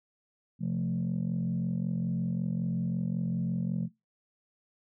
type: chord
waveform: sine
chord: F major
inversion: second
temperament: equal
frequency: 130.81 / 174.61 / 220 Hz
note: C3 / F3 / A3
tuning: 0 / 0 / 0 cents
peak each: -33 / -29 / -33 dBFS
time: 0.59-3.89 s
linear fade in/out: 50 ms
effects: noise-tail reverb RT60 0.2 s tail -22 dB re dry + tanh soft clip ceiling -23 dBFS